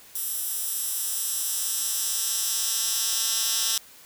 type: tone with high-pass filter sweep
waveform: 10% pulse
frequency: 224.5 Hz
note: A3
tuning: 35 cents sharp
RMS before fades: -27 dBFS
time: 0.15-3.78 s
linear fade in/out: 2 ms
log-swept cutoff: 11000 to 4900 Hz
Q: 1.1
effects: white hiss -50 dBFS RMS until 4.05 s